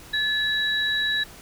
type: tone pair together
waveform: sine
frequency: 1722 / 3895 Hz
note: A6 / B7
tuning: -38 / -25 cents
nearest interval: octave + major second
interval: 1413 cents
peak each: -24 dBFS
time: 0.13-1.24 s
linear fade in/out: 10 ms
effects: pink hiss -45 dBFS RMS until 1.41 s